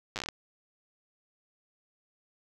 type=slowing click train; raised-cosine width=0.2 ms; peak=-17 dBFS; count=9; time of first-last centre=0.16-0.287 s; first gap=8 ms; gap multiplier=1.19; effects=none

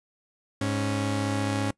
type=tone pair together; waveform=sawtooth; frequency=103.83 / 276.7 Hz; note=G#2 / C#4; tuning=0 / -3 cents; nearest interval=octave + perfect fourth; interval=1697 cents; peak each=-24 dBFS; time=0.61-1.71 s; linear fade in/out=5 ms; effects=noise-tail reverb RT60 0.1 s tail -22 dB re dry + resampled to 24000 Hz

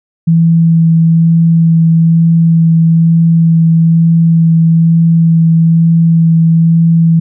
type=tone with vibrato; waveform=sine; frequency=164.81 Hz; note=E3; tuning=in tune; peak=-4 dBFS; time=0.27-7.2 s; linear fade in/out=10 ms; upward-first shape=sine; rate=1.1 Hz; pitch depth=10 cents each way; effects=none

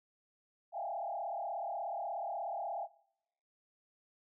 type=tone with frequency modulation; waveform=sine; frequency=744 Hz; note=F#5; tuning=9 cents sharp; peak=-36 dBFS; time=0.72-2.88 s; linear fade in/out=50 ms; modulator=36.6 Hz; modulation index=2.5; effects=noise-tail reverb RT60 0.8 s tail -22 dB re dry

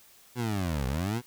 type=linear two-way sweep; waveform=20% pulse; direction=down then up; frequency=126.3 to 61.74 to 126.3 Hz; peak=-23 dBFS; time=0.35-1.22 s; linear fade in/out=50 ms; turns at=0.87 s; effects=white hiss -57 dBFS RMS until 1.26 s

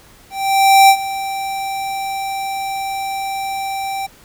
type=tone with ADSR envelope; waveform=square; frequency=781 Hz; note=G5; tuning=7 cents flat; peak=-5 dBFS; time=0.3-4.07 s; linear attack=590 ms; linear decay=71 ms; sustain=-16 dB; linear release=16 ms; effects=pink hiss -46 dBFS RMS until 4.24 s

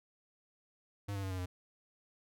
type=tone with pitch steps; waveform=square; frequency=101.1 / 98.28 / 95.54 / 92.87 / 90.28 Hz; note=G#2 / G2 / G2 / F#2 / F#2; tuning=-46 / +5 / -44 / +7 / -42 cents; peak=-37 dBFS; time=1.08-1.46 s; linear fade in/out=10 ms; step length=76 ms; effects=none

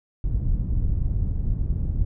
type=low-pass noise; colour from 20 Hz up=pink; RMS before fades=-23 dBFS; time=0.24-2.05 s; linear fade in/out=5 ms; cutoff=100 Hz; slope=12 dB/octave; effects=none

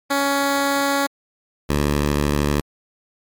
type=tone pair in turn; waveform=10% pulse; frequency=279.5 / 72.88 Hz; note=C#4 / D2; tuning=+14 / -13 cents; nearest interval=octave + major seventh; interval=2327 cents; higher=first; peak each=-9 dBFS; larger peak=neither; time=0.1-1.07 / 1.69-2.61 s; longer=first; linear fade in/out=10 ms; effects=MP3 96 kbps

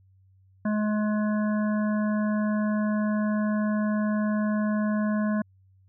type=harmonic tone; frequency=211.7 Hz; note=G#3; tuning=33 cents sharp; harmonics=1 / 3 / 5 / 7 / 8; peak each=-23 / -33 / -37 / -40 / -41 dBFS; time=0.65-5.42 s; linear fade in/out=5 ms; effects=added 95 Hz sine -56 dBFS peak until 5.88 s

